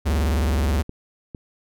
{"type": "tone with vibrato", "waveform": "square", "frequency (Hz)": 72.6, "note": "D2", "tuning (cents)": -19, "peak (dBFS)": -19, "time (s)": [0.05, 0.83], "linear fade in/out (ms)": 20, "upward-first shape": "sine", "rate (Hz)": 19, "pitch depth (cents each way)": 270}
{"type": "clicks", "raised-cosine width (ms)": 3, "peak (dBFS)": -21, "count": 2, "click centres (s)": [0.894, 1.348]}
{"effects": []}